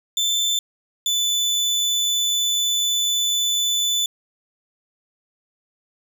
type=tone pair in turn; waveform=30% pulse; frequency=3537 / 3496 Hz; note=A7 / A7; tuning=+8 / -12 cents; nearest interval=unison; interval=20 cents; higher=first; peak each=-16 dBFS; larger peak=neither; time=0.17-0.59 / 1.06-4.06 s; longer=second; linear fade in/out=2 ms; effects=none